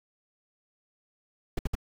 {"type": "noise bursts", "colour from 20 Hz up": "brown", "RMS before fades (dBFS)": -27, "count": 3, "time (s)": [1.57, 1.753], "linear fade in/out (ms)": 5, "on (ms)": 21, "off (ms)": 60, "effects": []}